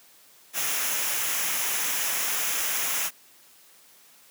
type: noise with comb filter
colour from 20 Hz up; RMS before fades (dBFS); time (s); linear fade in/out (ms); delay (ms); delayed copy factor
white; -27; 0.53-3.11; 50; 0.23; -0.55
effects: white hiss -55 dBFS RMS until 4.3 s + high-pass 150 Hz 12 dB/octave